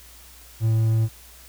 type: tone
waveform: triangle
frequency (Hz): 111.7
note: A2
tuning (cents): +27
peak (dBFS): -15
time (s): 0.6-1.09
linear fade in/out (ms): 50
effects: added 60 Hz sine -49 dBFS peak until 1.48 s + white hiss -48 dBFS RMS until 1.48 s